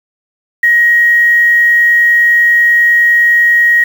sine tone with quantisation, 1889 Hz, A#6, 22 cents sharp, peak -5 dBFS, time 0.63-3.84 s, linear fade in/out 5 ms, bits 5, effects none

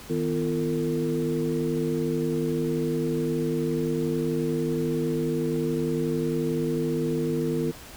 sine tone cluster, 158.1 / 249.6 / 340.6 / 451.5 Hz, D#3 / B3 / F4 / A4, +28 / +19 / -43 / +45 cents, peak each -29 dBFS, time 0.09-7.72 s, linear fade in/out 20 ms, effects pink hiss -44 dBFS RMS until 7.96 s

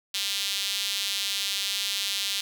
sawtooth tone with high-pass filter, 199 Hz, G3, 26 cents sharp, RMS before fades -29 dBFS, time 0.14-2.41 s, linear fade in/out 5 ms, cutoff 3500 Hz, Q 2.4, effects none

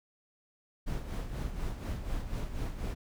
brown noise with tremolo, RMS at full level -33 dBFS, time 0.86-2.95 s, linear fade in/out 20 ms, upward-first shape sine, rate 4.1 Hz, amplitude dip 60%, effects none

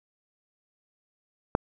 click, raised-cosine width 1 ms, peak -7 dBFS, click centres 1.551 s, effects none

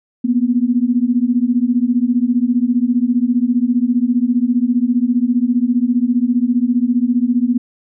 sine beating tone pair, 236.2 / 251.2 Hz, A#3 / B3, +23 / +30 cents, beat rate 15 Hz, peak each -15 dBFS, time 0.24-7.58 s, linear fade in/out 10 ms, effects none

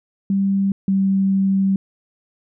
sine tone pair in turn, 196 / 193.75 Hz, G3 / G3, 0 / -20 cents, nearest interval unison, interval 20 cents, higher first, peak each -15 / -14 dBFS, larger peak second, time 0.3-0.72 / 0.88-1.76 s, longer second, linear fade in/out 2 ms, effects none

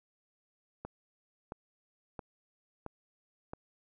click train, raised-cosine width 1 ms, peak -26 dBFS, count 5, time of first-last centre 0.85-3.535 s, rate 1.49 Hz, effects none

